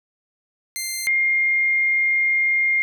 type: tone pair in turn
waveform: 10% pulse / sine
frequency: 2093 / 2121 Hz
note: C7 / C7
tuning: 0 / +23 cents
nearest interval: unison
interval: 23 cents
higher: second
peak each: -16 dBFS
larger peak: neither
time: 0.76-1.07 / 1.07-2.82 s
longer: second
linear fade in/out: 0 ms
effects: none